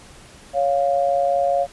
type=tone pair together; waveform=sine; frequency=557 / 701.2 Hz; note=C#5 / F5; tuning=+8 / +7 cents; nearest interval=major third; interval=399 cents; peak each=-19 dBFS; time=0.53-1.67 s; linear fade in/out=50 ms; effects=pink hiss -45 dBFS RMS until 1.72 s + resampled to 24000 Hz

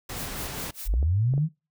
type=noise; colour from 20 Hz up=pink; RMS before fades=-35 dBFS; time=0.09-0.71 s; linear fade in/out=5 ms
type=noise with tremolo; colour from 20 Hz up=blue; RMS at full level=-36 dBFS; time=0.16-0.88 s; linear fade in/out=5 ms; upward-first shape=sine; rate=4.9 Hz; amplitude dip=100%
type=linear sweep; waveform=sine; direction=up; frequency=36.71 to 164.81 Hz; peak=-20 dBFS; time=0.85-1.49 s; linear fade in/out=50 ms
type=clicks; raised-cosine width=2 ms; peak=-24 dBFS; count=4; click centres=0.939 / 1.028 / 1.338 / 1.379 s
effects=noise-tail reverb RT60 0.3 s tail -24 dB re dry

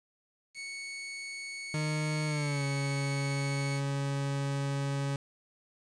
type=tone; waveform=sawtooth; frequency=2217 Hz; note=C#7; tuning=in tune; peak=-35 dBFS; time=0.54-3.81 s; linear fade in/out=50 ms
type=tone with pitch glide; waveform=40% pulse; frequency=153 to 139.49 Hz; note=D#3 to C#3; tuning=-29 to +11 cents; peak=-29 dBFS; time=1.74-5.16 s; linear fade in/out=2 ms; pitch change=-160 cents; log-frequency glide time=2.26-2.64 s
effects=resampled to 22050 Hz + 9-bit

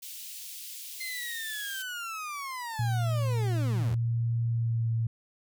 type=high-pass noise; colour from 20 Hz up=white; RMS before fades=-42 dBFS; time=0.02-1.83 s; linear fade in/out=10 ms; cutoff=2700 Hz; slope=24 dB/octave
type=linear sweep; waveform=30% pulse; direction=down; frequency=2093 to 61.4 Hz; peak=-32 dBFS; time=1-3.95 s; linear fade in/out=10 ms
type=tone with pitch glide; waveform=sine; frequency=116.54 to 114.14 Hz; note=A#2 to A#2; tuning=0 to -36 cents; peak=-25 dBFS; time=2.79-5.07 s; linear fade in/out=5 ms; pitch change=-36 cents; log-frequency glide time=4.47-4.94 s
effects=none

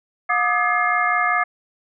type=tone cluster; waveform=sine; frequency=717 / 1195 / 1260 / 1701 / 2120 Hz; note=F5 / D6 / D#6 / G#6 / C7; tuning=+45 / +30 / +21 / +41 / +22 cents; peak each=-23 dBFS; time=0.29-1.44 s; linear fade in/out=10 ms; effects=none

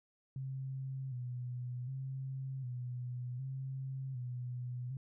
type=tone with vibrato; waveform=sine; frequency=128.4 Hz; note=C3; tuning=32 cents flat; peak=-38 dBFS; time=0.36-4.97 s; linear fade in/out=2 ms; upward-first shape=square; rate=0.66 Hz; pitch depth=63 cents each way; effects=none

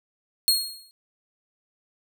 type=tone with exponential decay; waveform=sawtooth; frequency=4279 Hz; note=C8; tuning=38 cents sharp; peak=-12 dBFS; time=0.48-0.91 s; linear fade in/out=0 ms; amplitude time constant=92 ms; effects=none

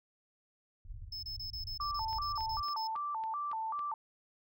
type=low-pass noise; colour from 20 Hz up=pink; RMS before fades=-46 dBFS; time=0.85-2.63 s; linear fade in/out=5 ms; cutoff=110 Hz; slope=48 dB/octave
type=tone bursts; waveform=triangle; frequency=5220 Hz; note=E8; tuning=18 cents flat; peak=-38 dBFS; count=13; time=1.12-2.874 s; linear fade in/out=5 ms; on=110 ms; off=27 ms
type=tone with vibrato; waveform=sine; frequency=1019 Hz; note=C6; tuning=46 cents flat; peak=-34 dBFS; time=1.8-3.94 s; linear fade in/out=2 ms; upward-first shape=square; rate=2.6 Hz; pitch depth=240 cents each way
type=click train; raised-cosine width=0.3 ms; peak=-36 dBFS; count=7; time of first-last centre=2.13-3.792 s; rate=3.61 Hz
effects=none

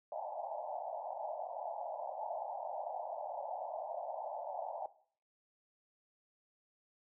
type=band-pass noise; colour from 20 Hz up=pink; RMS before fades=-42 dBFS; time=0.12-4.86 s; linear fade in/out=2 ms; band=580 to 900 Hz; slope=96 dB/octave; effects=noise-tail reverb RT60 0.5 s tail -17 dB re dry

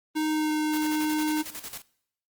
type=tone with pitch glide; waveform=square; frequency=310 to 306.6 Hz; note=D#4 to D#4; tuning=-6 to -25 cents; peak=-25 dBFS; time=0.15-1.43 s; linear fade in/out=20 ms; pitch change=-19 cents; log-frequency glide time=0.29-0.54 s
type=noise with tremolo; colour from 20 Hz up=white; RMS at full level=-37 dBFS; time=0.73-1.82 s; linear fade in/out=2 ms; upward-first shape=square; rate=11 Hz; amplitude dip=70%
effects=noise-tail reverb RT60 0.7 s tail -22 dB re dry + Opus 32 kbps

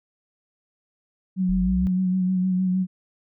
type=tone with vibrato; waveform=sine; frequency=185 Hz; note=F#3; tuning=in tune; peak=-19 dBFS; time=1.36-2.87 s; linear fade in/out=50 ms; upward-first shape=sine; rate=6.5 Hz; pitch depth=29 cents each way
type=linear sweep; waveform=sine; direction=up; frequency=38.89 to 71 Hz; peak=-25 dBFS; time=1.49-1.87 s; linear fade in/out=0 ms
effects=none

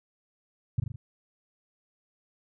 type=tone with echo; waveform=sine; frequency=117.9 Hz; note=A#2; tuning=20 cents sharp; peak=-20 dBFS; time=0.78-0.8 s; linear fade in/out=5 ms; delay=40 ms; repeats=4; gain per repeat=-4 dB; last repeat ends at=0.96 s; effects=none

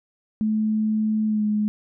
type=tone with pitch glide; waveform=sine; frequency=216.2 to 211 Hz; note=A3 to G#3; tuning=-30 to +28 cents; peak=-19 dBFS; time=0.41-1.68 s; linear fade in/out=0 ms; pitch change=-42 cents; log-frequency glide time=1.26-1.44 s; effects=none

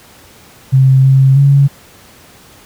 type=tone with pitch steps; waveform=sine; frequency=132.6 / 134 / 139.7 Hz; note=C3 / C3 / C#3; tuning=+23 / +42 / +14 cents; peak=-4 dBFS; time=0.72-1.68 s; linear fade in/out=20 ms; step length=320 ms; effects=pink hiss -41 dBFS RMS until 2.65 s + high-pass 60 Hz 12 dB/octave

